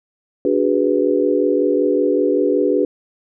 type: chord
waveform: sine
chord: G# half-diminished seventh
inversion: second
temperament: equal with one note detuned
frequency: 291.1 / 370 / 415.3 / 493.9 Hz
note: D4 / F#4 / G#4 / B4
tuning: -15 / 0 / 0 / 0 cents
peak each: -19 dBFS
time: 0.45-2.85 s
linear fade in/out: 2 ms
effects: none